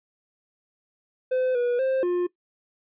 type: tone with pitch steps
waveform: triangle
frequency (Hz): 512 / 485.2 / 527 / 354.7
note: C5 / B4 / C5 / F4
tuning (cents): -38 / -31 / +12 / +27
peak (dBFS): -19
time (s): 1.31-2.27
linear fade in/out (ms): 10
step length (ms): 240
effects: noise-tail reverb RT60 0.1 s tail -19 dB re dry + resampled to 8000 Hz